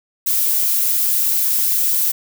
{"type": "noise", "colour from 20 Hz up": "violet", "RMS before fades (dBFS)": -17, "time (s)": [0.26, 2.12], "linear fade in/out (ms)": 10, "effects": []}